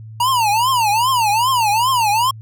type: tone with vibrato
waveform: square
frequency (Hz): 932.3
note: A#5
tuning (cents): 0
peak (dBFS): -14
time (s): 0.2-2.31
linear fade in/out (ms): 5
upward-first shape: triangle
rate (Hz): 2.5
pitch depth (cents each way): 260
effects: added 110 Hz sine -32 dBFS peak until 2.41 s